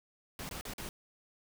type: noise with dropouts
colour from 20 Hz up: pink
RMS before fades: -42 dBFS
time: 0.39-0.89 s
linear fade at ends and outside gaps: 1 ms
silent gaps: 0.491-0.511 / 0.611-0.652 / 0.736-0.781 s
effects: none